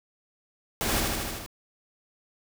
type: noise with echo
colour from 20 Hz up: pink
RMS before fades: -28 dBFS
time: 0.81-1 s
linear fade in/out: 0 ms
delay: 77 ms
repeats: 6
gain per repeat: -2 dB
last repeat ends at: 1.462 s
effects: none